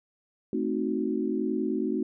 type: chord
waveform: sine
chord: A diminished seventh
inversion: none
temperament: equal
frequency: 220 / 261.6 / 311.1 / 370 Hz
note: A3 / C4 / Eb4 / Gb4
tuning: 0 / 0 / 0 / 0 cents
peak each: -31 dBFS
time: 0.53-2.03 s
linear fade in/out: 2 ms
effects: none